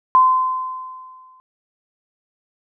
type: tone with exponential decay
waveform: sine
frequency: 1030 Hz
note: C6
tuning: 28 cents flat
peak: -7 dBFS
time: 0.15-1.4 s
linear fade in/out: 0 ms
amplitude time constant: 270 ms
effects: none